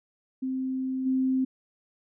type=tone with level steps; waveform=sine; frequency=261.1 Hz; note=C4; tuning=3 cents flat; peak=-27 / -22 dBFS; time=0.42-1.45 s; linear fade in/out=10 ms; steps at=1.05 s; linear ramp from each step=20 ms; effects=none